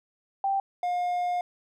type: tone pair in turn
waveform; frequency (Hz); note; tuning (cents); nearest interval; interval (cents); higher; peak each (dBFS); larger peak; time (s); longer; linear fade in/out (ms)
sine / triangle; 784 / 712.4; G5 / F5; 0 / +34; major second; 166; first; -23; neither; 0.44-0.6 / 0.83-1.41; second; 2
effects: none

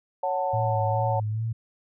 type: chord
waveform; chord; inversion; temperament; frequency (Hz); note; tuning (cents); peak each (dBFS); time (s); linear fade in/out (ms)
sine; F# minor; second; just; 555 / 740 / 888; C#5 / F#5 / A5; +2 / 0 / +16; -28; 0.23-1.2; 5
type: tone with vibrato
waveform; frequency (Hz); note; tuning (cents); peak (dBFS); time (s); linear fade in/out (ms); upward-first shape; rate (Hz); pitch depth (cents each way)
sine; 110; A2; 0; -25; 0.53-1.53; 10; sine; 2.4; 55
effects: none

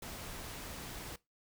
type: noise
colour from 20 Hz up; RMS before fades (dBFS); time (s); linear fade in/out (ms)
pink; -45; 0.02-1.16; 5
effects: noise-tail reverb RT60 0.2 s tail -20 dB re dry

